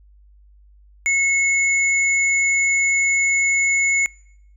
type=tone pair together; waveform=sine; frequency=2185 / 6977 Hz; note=C#7 / A8; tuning=-26 / -16 cents; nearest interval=octave + minor sixth; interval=2010 cents; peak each=-16 / -24 dBFS; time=1.06-4.06 s; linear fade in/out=0 ms; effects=noise-tail reverb RT60 0.8 s tail -26 dB re dry + added 50 Hz sine -47 dBFS peak until 4.56 s